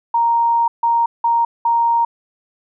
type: tone bursts at uneven times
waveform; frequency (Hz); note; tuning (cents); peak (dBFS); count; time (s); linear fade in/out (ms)
sine; 932.3; A#5; 0; -12; 4; 0.14-0.68 / 0.83-1.06 / 1.24-1.45 / 1.65-2.05; 5
effects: none